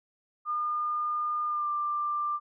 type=tone with pitch glide; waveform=sine; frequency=1212 to 1185.7 Hz; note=D#6 to D6; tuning=-46 to +16 cents; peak=-27 dBFS; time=0.45-2.4 s; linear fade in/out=50 ms; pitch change=-38 cents; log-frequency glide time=1.46-1.69 s; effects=none